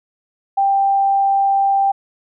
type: tone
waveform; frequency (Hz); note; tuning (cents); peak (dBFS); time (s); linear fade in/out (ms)
sine; 788; G5; +9; -12; 0.57-1.92; 10
effects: none